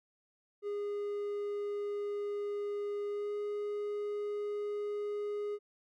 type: tone with pitch glide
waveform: triangle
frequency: 410 to 414 Hz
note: G#4 to G#4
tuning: -22 to -5 cents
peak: -32 dBFS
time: 0.62-5.59 s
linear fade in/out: 50 ms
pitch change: +17 cents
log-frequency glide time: 3.08-3.34 s
effects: none